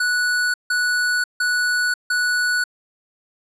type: tone bursts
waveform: square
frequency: 1475 Hz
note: F#6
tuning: 6 cents flat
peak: -18 dBFS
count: 4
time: 0-2.64 s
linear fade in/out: 5 ms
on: 540 ms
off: 160 ms
effects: low-pass 10000 Hz 12 dB/octave